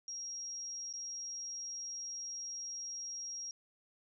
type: tone with dropouts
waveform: sine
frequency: 5620 Hz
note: F8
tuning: 10 cents sharp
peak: -40 dBFS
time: 0.08-3.51 s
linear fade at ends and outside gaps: 1 ms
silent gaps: 0.928-0.937 s
effects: none